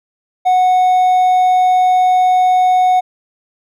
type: tone with hard clipping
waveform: triangle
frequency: 736 Hz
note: F#5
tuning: 9 cents flat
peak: -9 dBFS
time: 0.45-3.01 s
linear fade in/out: 20 ms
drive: 5 dB
effects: none